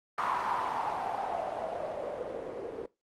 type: noise with low-pass filter sweep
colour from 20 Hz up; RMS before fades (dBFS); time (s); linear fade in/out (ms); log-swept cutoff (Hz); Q
blue; -34; 0.18-2.86; 2; 1100 to 430; 4.9
effects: noise-tail reverb RT60 0.2 s tail -18 dB re dry + Opus 32 kbps